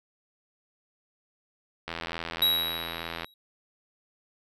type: click train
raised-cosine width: 0.3 ms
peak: -17 dBFS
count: 115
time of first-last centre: 1.88-3.245 s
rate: 83.5 Hz
type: tone with exponential decay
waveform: square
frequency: 3854 Hz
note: B7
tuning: 43 cents flat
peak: -19 dBFS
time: 2.42-3.34 s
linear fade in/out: 2 ms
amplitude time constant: 200 ms
effects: resampled to 32000 Hz